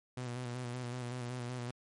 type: tone with vibrato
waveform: sawtooth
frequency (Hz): 123.4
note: B2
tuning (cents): -1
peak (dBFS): -34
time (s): 0.17-1.71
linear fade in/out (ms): 5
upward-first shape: square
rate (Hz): 5.3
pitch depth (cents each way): 35
effects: MP3 48 kbps